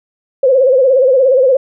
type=tone with vibrato; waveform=sine; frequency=523.3 Hz; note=C5; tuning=in tune; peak=-6 dBFS; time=0.43-1.57 s; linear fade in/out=5 ms; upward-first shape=sine; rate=17 Hz; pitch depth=96 cents each way; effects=none